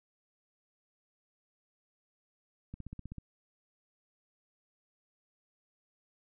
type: click train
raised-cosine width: 5 ms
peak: -30 dBFS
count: 8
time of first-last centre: 2.74-3.183 s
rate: 15.8 Hz
effects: none